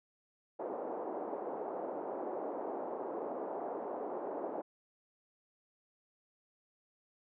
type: band-pass noise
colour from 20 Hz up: pink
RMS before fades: -40 dBFS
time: 0.59-4.62 s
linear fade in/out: 10 ms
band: 340 to 840 Hz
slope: 24 dB/octave
effects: none